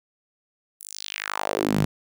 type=tone with high-pass filter sweep; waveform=sawtooth; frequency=51.3 Hz; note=G#1; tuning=21 cents flat; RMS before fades=-27 dBFS; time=0.8-1.85 s; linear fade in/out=5 ms; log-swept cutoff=11000 to 130 Hz; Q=2.9; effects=none